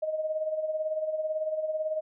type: tone with tremolo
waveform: sine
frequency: 624 Hz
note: D#5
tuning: 5 cents sharp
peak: -25 dBFS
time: 0.02-2.01 s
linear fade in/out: 10 ms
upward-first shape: sine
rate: 18 Hz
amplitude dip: 60%
effects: none